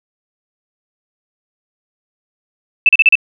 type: tone bursts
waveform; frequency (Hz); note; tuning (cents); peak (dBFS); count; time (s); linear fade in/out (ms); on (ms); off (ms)
sine; 2637; E7; 0; -4; 5; 2.86-3.154; 2; 30; 36
effects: none